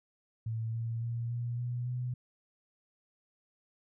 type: tone with pitch steps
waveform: sine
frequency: 112.7 / 114.94 / 117.21 / 119.54 / 121.91 / 124.33 Hz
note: A2 / A#2 / A#2 / A#2 / B2 / B2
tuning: +42 / -24 / +10 / +44 / -22 / +12 cents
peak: -32 dBFS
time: 0.46-2.14 s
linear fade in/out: 5 ms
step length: 280 ms
effects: none